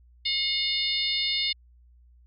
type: harmonic tone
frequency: 720 Hz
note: F#5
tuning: 47 cents flat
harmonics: 3 / 4 / 5 / 6 / 7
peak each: -32 / -33 / -28 / -29 / -35 dBFS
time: 0.25-1.53 s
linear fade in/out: 10 ms
effects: added 60 Hz sine -53 dBFS peak until 2.26 s